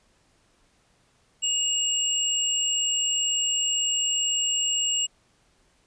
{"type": "tone pair together", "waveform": "sine", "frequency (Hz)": [2853, 7621], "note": ["F7", "A#8"], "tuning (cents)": [36, 37], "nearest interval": "octave + perfect fourth", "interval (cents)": 1701, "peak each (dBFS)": -25, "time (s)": [1.42, 5.07], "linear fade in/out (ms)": 20, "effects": ["pink hiss -64 dBFS RMS until 5.86 s", "resampled to 22050 Hz"]}